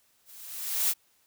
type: noise with level ramp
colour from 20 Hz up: blue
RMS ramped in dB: -52 to -22 dBFS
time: 0.25-0.94 s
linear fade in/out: 50 ms
effects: white hiss -67 dBFS RMS until 1.26 s